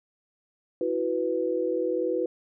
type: chord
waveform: sine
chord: E suspended second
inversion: none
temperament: equal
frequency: 329.6 / 370 / 493.9 Hz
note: E4 / F#4 / B4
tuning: 0 / 0 / 0 cents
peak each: -30 / -29 / -27 dBFS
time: 0.81-2.26 s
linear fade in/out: 2 ms
effects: none